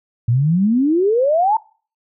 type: exponential sweep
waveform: sine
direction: up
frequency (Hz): 112.6 to 914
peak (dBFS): -12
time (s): 0.28-1.57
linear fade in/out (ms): 5
effects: noise-tail reverb RT60 0.4 s tail -22 dB re dry